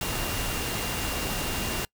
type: tone in noise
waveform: sine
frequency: 2789 Hz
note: F7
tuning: 3 cents flat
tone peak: -38 dBFS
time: 0.01-1.85 s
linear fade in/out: 2 ms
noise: pink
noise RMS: -30 dBFS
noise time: 0.01-1.85 s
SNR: -11 dB
effects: noise-tail reverb RT60 0.1 s tail -25 dB re dry